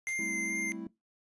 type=tone with vibrato; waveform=square; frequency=2093 Hz; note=C7; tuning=in tune; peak=-33 dBFS; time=0.07-0.72 s; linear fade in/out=0 ms; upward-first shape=sine; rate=2.4 Hz; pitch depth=11 cents each way
type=noise with exponential decay; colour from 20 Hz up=white; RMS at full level=-48 dBFS; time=0.08-0.29 s; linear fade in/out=1 ms; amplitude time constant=44 ms
type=chord; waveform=triangle; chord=A minor seventh; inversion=third; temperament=equal with one note detuned; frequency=195.09 / 220 / 261.6 / 329.6 Hz; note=G3 / A3 / C4 / E4; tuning=-8 / 0 / 0 / 0 cents; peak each=-42 / -41 / -45 / -39 dBFS; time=0.19-0.87 s; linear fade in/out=2 ms
effects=noise-tail reverb RT60 0.2 s tail -20 dB re dry + resampled to 24000 Hz